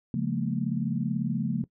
sine chord, Bb minor seventh, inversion first, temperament equal with one note detuned, 138.59 / 174.61 / 212.6 / 233.1 Hz, Db3 / F3 / Ab3 / Bb3, 0 / 0 / +41 / 0 cents, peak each -31 dBFS, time 0.14-1.64 s, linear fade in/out 2 ms, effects noise-tail reverb RT60 0.1 s tail -19 dB re dry

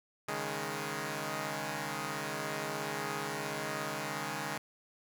5% pulse chord, C# suspended second, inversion none, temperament equal, 138.59 / 155.56 / 207.7 Hz, C#3 / D#3 / G#3, 0 / 0 / 0 cents, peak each -29 / -28 / -28 dBFS, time 0.28-4.58 s, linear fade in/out 5 ms, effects none

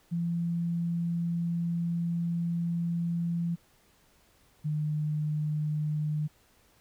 sine tone pair in turn, 170 / 151.73 Hz, F3 / D#3, -46 / -43 cents, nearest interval major second, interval 197 cents, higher first, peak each -27 dBFS, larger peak neither, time 0.11-3.56 / 4.64-6.28 s, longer first, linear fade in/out 20 ms, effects pink hiss -64 dBFS RMS until 6.8 s

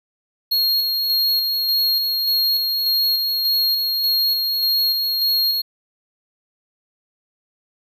square tone with tremolo, 4276 Hz, C8, 37 cents sharp, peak -16 dBFS, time 0.51-5.62 s, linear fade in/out 10 ms, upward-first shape square, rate 1.7 Hz, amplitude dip 30%, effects none

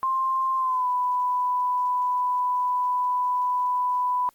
sine tone with pitch glide, 1053 to 993.9 Hz, C6 to B5, +11 to +11 cents, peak -21 dBFS, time 0.03-4.29 s, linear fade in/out 0 ms, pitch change -100 cents, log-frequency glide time 0.57-0.88 s, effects white hiss -61 dBFS RMS until 4.34 s + Opus 24 kbps

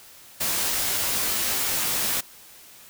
white noise with comb filter, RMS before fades -25 dBFS, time 0.4-2.21 s, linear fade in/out 10 ms, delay 16 ms, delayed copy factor -0.6, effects white hiss -48 dBFS RMS until 2.89 s

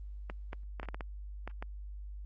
clicks, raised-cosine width 0.5 ms, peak -25 dBFS, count 9, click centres 0.299 / 0.531 / 0.798 / 0.831 / 0.887 / 0.945 / 1.008 / 1.476 / 1.625 s, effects added 50 Hz sine -41 dBFS peak until 2.25 s + Opus 24 kbps

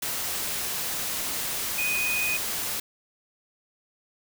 sine tone in noise, 2489 Hz, D#7, in tune, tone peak -25 dBFS, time 1.78-2.37 s, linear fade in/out 5 ms, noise white, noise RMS -30 dBFS, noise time 0.02-2.8 s, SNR +2 dB, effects none

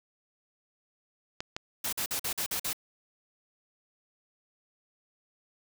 clicks, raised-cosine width 0.2 ms, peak -17 dBFS, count 2, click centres 1.405 / 1.565 s
white noise bursts, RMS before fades -32 dBFS, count 7, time 1.84-2.731 s, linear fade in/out 5 ms, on 87 ms, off 47 ms
effects none

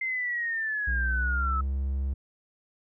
sine linear sweep, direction down, 2090 to 1287 Hz, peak -27 dBFS, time 0.01-1.61 s, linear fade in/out 5 ms
triangle tone with pitch glide, 61.74 to 67.72 Hz, B1 to C#2, 0 to -40 cents, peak -24 dBFS, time 0.87-2.14 s, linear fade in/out 10 ms, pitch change +160 cents, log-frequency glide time 1.12-1.64 s
effects none

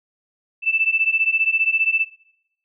sine beating tone pair, 2637 / 2652 Hz, E7 / E7, 0 / +10 cents, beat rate 15 Hz, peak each -21 / -19 dBFS, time 0.62-2.06 s, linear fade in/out 50 ms, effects noise-tail reverb RT60 0.8 s tail -19 dB re dry

